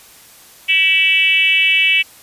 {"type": "tone with frequency modulation", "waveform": "sine", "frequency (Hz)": 2637, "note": "E7", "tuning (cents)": 0, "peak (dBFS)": -10, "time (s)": [0.68, 2.03], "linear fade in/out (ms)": 20, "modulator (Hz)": 349, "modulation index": 1.2, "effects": ["white hiss -43 dBFS RMS until 2.22 s", "resampled to 32000 Hz"]}